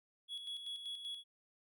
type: tone with tremolo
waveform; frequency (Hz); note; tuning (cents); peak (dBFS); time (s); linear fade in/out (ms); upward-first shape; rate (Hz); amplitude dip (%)
triangle; 3362; G#7; +20; -39; 0.28-1.24; 50; square; 5.2; 50
effects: none